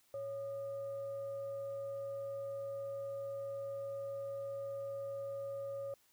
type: tone with frequency modulation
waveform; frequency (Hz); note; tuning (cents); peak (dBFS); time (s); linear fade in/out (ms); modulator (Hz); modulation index
sine; 554.4; C#5; 0; -39; 0.14-5.94; 2; 667; 0.26
effects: white hiss -71 dBFS RMS until 6.12 s